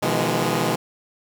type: chord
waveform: 10% pulse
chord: F half-diminished seventh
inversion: second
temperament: equal with one note detuned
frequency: 123.47 / 155.56 / 170.53 / 207.7 Hz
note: Cb3 / Eb3 / F3 / Ab3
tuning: 0 / 0 / -41 / 0 cents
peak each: -17 dBFS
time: 0.02-0.76 s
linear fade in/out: 10 ms
effects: none